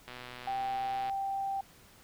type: click train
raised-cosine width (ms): 0.3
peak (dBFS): -28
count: 127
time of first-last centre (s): 0.08-1.096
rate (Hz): 124
type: tone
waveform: sine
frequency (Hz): 784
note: G5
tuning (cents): 0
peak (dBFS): -31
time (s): 0.47-1.61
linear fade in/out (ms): 5
effects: pink hiss -58 dBFS RMS until 2.03 s